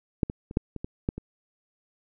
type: clicks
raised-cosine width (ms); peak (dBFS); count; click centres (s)
3; -9 / -18 / -25 / -9 / -22 / -19 / -12 / -22; 8; 0.232 / 0.299 / 0.511 / 0.571 / 0.763 / 0.845 / 1.089 / 1.18
effects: none